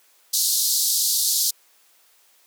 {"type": "band-pass noise", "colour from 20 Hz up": "pink", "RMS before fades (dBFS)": -21, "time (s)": [0.33, 1.51], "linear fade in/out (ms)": 10, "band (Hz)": [4000, 16000], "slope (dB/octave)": 48, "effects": ["white hiss -58 dBFS RMS until 2.46 s", "high-pass 400 Hz 12 dB/octave"]}